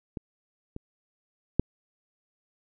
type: clicks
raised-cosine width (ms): 3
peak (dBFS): -21 / -24 / -7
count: 3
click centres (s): 0.172 / 0.764 / 1.596
effects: none